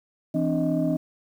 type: tone cluster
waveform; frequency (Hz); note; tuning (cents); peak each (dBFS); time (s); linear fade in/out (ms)
sine; 165.4 / 260.5 / 297.5 / 626; E3 / C4 / D4 / D#5; +6 / -7 / +22 / +10; -26 / -25 / -25 / -28; 0.34-0.97; 10
effects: tanh soft clip ceiling -14 dBFS + 9-bit